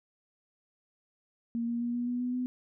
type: tone with pitch steps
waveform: sine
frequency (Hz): 233.2 / 236 / 238.9 / 241.8 / 244.8 / 247.8 / 250.8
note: A#3 / A#3 / A#3 / B3 / B3 / B3 / B3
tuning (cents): +1 / +22 / +43 / -36 / -15 / +6 / +27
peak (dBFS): -29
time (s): 1.55-2.46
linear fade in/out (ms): 0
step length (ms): 130
effects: none